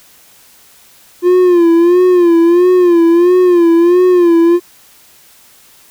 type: tone with vibrato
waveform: triangle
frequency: 349.2 Hz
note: F4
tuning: in tune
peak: -3 dBFS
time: 1.22-4.6 s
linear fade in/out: 50 ms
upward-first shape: sine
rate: 1.5 Hz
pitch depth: 80 cents each way
effects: white hiss -44 dBFS RMS until 5.9 s